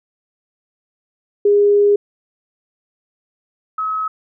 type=tone pair in turn; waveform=sine; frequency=408.9 / 1282.2 Hz; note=G#4 / E6; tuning=-27 / -48 cents; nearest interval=octave + minor sixth; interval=1979 cents; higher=second; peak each=-9 / -18 dBFS; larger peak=first; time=1.45-1.96 / 3.78-4.08 s; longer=first; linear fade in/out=5 ms; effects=none